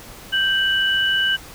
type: tone pair together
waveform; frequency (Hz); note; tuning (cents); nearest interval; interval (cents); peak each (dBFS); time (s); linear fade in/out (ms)
sine; 1566.5 / 2960; G6 / F#7; -2 / 0; major seventh; 1102; -19; 0.32-1.37; 20
effects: pink hiss -40 dBFS RMS until 1.54 s